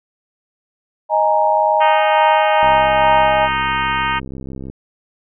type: chord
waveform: sine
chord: D# suspended fourth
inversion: none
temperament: equal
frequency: 622.3 / 830.6 / 932.3 Hz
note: D#5 / G#5 / A#5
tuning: 0 / 0 / 0 cents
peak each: -16 dBFS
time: 1.09-3.49 s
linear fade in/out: 50 ms
type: harmonic tone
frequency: 310 Hz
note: D#4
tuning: 6 cents flat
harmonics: 3 / 4 / 5 / 6 / 7 / 8 / 9 / 10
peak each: -20 / -22 / -24 / -26 / -27 / -28 / -29 / -30 dBFS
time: 1.8-4.2 s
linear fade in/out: 20 ms
type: click train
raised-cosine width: 3 ms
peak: -18 dBFS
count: 138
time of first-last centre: 2.63-4.699 s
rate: 66.2 Hz
effects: none